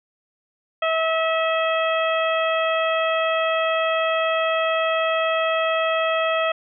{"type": "harmonic tone", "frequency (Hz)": 647, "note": "E5", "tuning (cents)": -32, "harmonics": [1, 2, 3, 4, 5], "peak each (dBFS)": [-21, -24, -29, -28, -31], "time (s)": [0.82, 6.52], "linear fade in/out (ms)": 5, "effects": []}